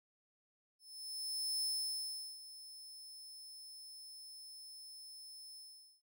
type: tone with ADSR envelope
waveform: sawtooth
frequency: 5250 Hz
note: E8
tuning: 8 cents flat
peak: -32 dBFS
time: 0.79-6.02 s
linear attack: 840 ms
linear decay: 750 ms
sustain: -16 dB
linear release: 450 ms
effects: none